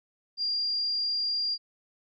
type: tone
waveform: sine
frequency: 4788 Hz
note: D8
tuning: 33 cents sharp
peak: -26 dBFS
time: 0.37-1.58 s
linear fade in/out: 50 ms
effects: none